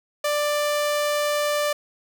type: tone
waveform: sawtooth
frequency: 590 Hz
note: D5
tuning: 8 cents sharp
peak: -17 dBFS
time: 0.24-1.73 s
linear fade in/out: 5 ms
effects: 9-bit